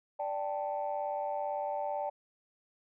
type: chord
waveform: sine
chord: D suspended fourth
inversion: none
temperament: just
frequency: 587.3 / 783.1 / 881 Hz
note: D5 / G5 / A5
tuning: 0 / -2 / +2 cents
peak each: -35 / -36 / -37 dBFS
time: 0.19-2.1 s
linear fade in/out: 10 ms
effects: tanh soft clip ceiling -24 dBFS